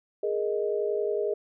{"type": "chord", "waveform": "sine", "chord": "Ab suspended second", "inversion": "none", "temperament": "equal", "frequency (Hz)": [415.3, 466.2, 622.3], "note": ["Ab4", "Bb4", "Eb5"], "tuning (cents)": [0, 0, 0], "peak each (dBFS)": [-27, -31, -32], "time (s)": [0.23, 1.34], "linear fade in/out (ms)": 5, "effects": []}